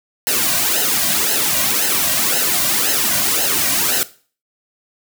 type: noise with flanger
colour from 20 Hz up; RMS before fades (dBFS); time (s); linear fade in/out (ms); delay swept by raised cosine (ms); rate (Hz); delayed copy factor
white; -17; 0.27-4.03; 0; 0.85 to 2.35; 1.9; -0.8
effects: noise-tail reverb RT60 0.4 s tail -17 dB re dry